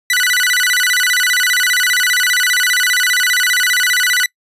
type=tone with vibrato; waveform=sawtooth; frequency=1713 Hz; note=A6; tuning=47 cents flat; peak=-8 dBFS; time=0.1-4.26 s; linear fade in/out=2 ms; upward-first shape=square; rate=15 Hz; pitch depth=250 cents each way; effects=noise-tail reverb RT60 0.1 s tail -25 dB re dry + resampled to 32000 Hz